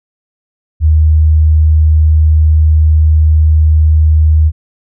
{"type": "tone", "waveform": "sine", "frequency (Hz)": 77.78, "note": "D#2", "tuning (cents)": 0, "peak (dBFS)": -4, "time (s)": [0.8, 4.52], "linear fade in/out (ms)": 50, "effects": []}